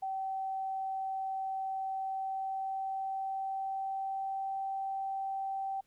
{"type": "tone with pitch glide", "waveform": "sine", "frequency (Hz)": [769, 776.6], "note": ["G5", "G5"], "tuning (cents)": [-33, -16], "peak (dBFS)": -33, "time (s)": [0.02, 5.81], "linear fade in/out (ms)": 10, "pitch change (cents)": 17, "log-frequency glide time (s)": [1.89, 4.6], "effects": ["pink hiss -73 dBFS RMS until 5.86 s"]}